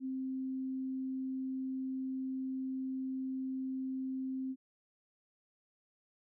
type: tone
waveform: sine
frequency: 262.5 Hz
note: C4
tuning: 6 cents sharp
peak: -35 dBFS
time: 0-4.56 s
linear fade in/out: 50 ms
effects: none